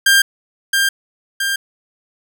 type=tone with echo; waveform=sawtooth; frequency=1595 Hz; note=G6; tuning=30 cents sharp; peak=-5 dBFS; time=0.06-0.22 s; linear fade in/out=5 ms; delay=670 ms; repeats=2; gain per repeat=-4 dB; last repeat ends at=1.56 s; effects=none